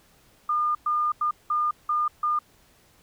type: tone bursts at uneven times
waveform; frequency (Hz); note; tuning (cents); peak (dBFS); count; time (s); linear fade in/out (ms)
sine; 1211; D#6; -47; -21; 6; 0.49-0.75 / 0.86-1.12 / 1.21-1.31 / 1.5-1.71 / 1.89-2.08 / 2.23-2.39; 5
effects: pink hiss -59 dBFS RMS until 3.02 s